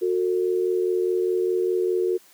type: tone pair together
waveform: sine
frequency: 365.6 / 450.5 Hz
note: F#4 / A4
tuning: -21 / +41 cents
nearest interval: major third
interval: 362 cents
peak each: -21 / -25 dBFS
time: 0.01-2.18 s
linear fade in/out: 20 ms
effects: white hiss -54 dBFS RMS until 2.33 s + high-pass 150 Hz 12 dB/octave